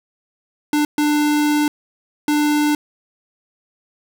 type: tone bursts at uneven times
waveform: square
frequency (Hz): 297.2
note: D4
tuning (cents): +21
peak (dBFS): -15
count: 3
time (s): 0.73-0.85 / 0.98-1.68 / 2.28-2.75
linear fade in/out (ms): 2
effects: none